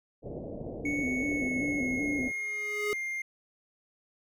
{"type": "low-pass noise", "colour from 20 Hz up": "white", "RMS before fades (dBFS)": -39, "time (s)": [0.22, 2.33], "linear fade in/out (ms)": 50, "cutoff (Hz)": 630, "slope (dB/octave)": 48}
{"type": "tone with vibrato", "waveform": "sine", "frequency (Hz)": 272.2, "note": "C#4", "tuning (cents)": -31, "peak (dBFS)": -30, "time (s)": [0.84, 2.28], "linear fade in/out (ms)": 5, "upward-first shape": "square", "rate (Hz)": 2.6, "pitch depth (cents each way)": 110}
{"type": "tone with pitch glide", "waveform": "triangle", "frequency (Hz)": [2217, 2113], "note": ["C#7", "C7"], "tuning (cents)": [0, 16], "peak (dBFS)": -30, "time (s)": [0.85, 3.22], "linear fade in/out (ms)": 5, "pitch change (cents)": -84, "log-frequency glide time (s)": [1.16, 2.83]}
{"type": "tone with exponential growth", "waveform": "square", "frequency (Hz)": 416.7, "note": "G#4", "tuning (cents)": 6, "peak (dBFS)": -28, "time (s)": [2.24, 2.93], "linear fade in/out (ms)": 0, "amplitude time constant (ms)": 150}
{"effects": []}